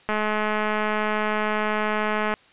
click train, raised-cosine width 0.5 ms, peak -10 dBFS, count 480, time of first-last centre 0.09-2.339 s, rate 213 Hz, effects white hiss -54 dBFS RMS until 2.52 s + resampled to 8000 Hz

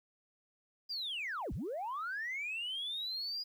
sine linear two-way sweep, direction down then up, 4923 to 37.14 to 4923 Hz, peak -35 dBFS, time 0.89-3.44 s, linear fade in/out 20 ms, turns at 1.53 s, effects tanh soft clip ceiling -33 dBFS + 11-bit

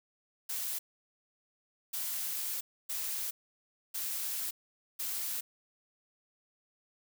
blue noise bursts at uneven times, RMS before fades -36 dBFS, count 5, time 0.49-0.79 / 1.93-2.61 / 2.89-3.31 / 3.94-4.51 / 4.99-5.41 s, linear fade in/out 10 ms, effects none

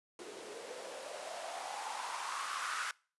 blue noise with band-pass filter sweep, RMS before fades -42 dBFS, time 0.19-2.91 s, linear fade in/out 2 ms, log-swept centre 370 to 1400 Hz, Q 5.1, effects noise-tail reverb RT60 0.4 s tail -24 dB re dry + resampled to 24000 Hz

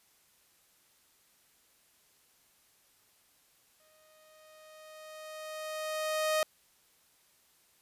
sawtooth tone with exponential growth, 622.3 Hz, D#5, in tune, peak -22 dBFS, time 3.8-6.43 s, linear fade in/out 1 ms, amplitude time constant 570 ms, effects white hiss -67 dBFS RMS until 7.81 s + resampled to 32000 Hz

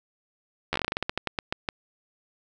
slowing click train, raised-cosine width 0.3 ms, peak -10 dBFS, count 17, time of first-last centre 0.73-1.688 s, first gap 12 ms, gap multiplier 1.19, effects none

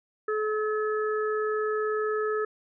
harmonic tone, 429 Hz, A4, 44 cents flat, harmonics 1 / 3 / 4, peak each -26 / -32 / -36 dBFS, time 0.28-2.45 s, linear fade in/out 5 ms, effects none

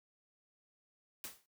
white noise with exponential decay, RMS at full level -41 dBFS, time 1.24-1.46 s, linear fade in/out 1 ms, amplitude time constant 46 ms, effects noise-tail reverb RT60 0.1 s tail -19 dB re dry

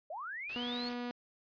sine linear sweep, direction up, 567 to 4435 Hz, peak -39 dBFS, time 0.1-0.89 s, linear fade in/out 5 ms
white noise, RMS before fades -46 dBFS, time 0.49-0.94 s, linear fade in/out 5 ms
sawtooth tone, 243.1 Hz, B3, 27 cents flat, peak -33 dBFS, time 0.56-1.11 s, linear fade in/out 0 ms
effects resampled to 11025 Hz

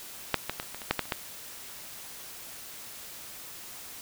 clicks, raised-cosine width 0.3 ms, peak -6 / -13 / -16 / -29 / -23 / -24 / -7 / -10 / -29 / -11 dBFS, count 10, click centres 0.343 / 0.496 / 0.599 / 0.629 / 0.746 / 0.818 / 0.91 / 0.993 / 1.055 / 1.122 s, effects white hiss -44 dBFS RMS until 4.01 s

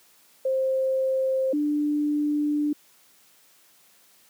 sine tone pair in turn, 527 / 295.8 Hz, C5 / D4, +12 / +13 cents, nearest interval minor seventh, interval 999 cents, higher first, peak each -21 dBFS, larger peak neither, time 0.45-1.53 / 1.53-2.73 s, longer second, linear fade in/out 5 ms, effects white hiss -58 dBFS RMS until 4.29 s + high-pass 150 Hz 12 dB/octave

